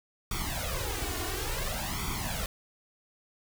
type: noise with flanger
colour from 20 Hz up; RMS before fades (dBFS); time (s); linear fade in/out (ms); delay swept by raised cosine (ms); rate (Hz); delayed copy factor
pink; -33; 0.31-2.46; 2; 0.87 to 2.77; 0.57; +0.85
effects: none